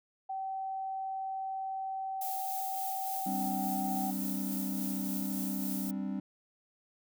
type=tone; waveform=sine; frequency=769 Hz; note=G5; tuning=33 cents flat; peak=-34 dBFS; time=0.29-4.11 s; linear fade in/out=10 ms
type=noise with tremolo; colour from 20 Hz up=violet; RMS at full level=-39 dBFS; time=2.21-5.91 s; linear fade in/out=5 ms; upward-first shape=sine; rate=3.5 Hz; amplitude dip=25%
type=chord; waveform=triangle; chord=G suspended fourth; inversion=none; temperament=equal; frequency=196 / 261.6 / 293.7 Hz; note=G3 / C4 / D4; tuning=0 / 0 / 0 cents; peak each=-33 / -37 / -39 dBFS; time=3.26-6.2 s; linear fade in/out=5 ms
effects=none